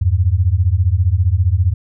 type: beating tone pair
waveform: sine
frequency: 83.2 / 98.2 Hz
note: E2 / G2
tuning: +17 / +4 cents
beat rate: 15 Hz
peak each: -14 dBFS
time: 0.01-1.74 s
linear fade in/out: 10 ms
effects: none